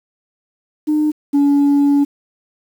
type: tone pair in turn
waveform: sine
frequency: 303.3 / 284.5 Hz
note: D#4 / C#4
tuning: -44 / +45 cents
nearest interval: minor second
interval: 111 cents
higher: first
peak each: -11 / -7 dBFS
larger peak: second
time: 0.87-1.12 / 1.33-2.05 s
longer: second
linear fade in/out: 20 ms
effects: tanh soft clip ceiling -9 dBFS + 7-bit